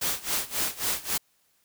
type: noise with tremolo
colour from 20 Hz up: white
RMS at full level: -26 dBFS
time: 0.01-1.18 s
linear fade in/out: 10 ms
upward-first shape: sine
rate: 3.7 Hz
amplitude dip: 90%
effects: white hiss -68 dBFS RMS until 1.64 s